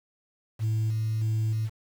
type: tone with tremolo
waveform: sine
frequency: 109.9 Hz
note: A2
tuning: 2 cents flat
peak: -21 dBFS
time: 0.59-1.7 s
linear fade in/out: 50 ms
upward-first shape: square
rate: 1.6 Hz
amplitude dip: 25%
effects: tanh soft clip ceiling -22 dBFS + 8-bit